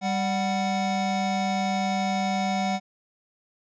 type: tone pair together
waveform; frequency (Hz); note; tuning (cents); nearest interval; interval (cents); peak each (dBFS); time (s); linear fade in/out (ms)
square; 196 / 742.4; G3 / F#5; 0 / +6; octave + major seventh; 2306; -27; 0.01-2.8; 50
effects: resampled to 16000 Hz